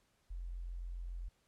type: tone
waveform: sine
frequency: 43.62 Hz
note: F1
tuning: 1 cent flat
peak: -40 dBFS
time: 0.3-1.29 s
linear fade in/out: 10 ms
effects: pink hiss -75 dBFS RMS until 1.47 s + low-pass 11000 Hz 12 dB/octave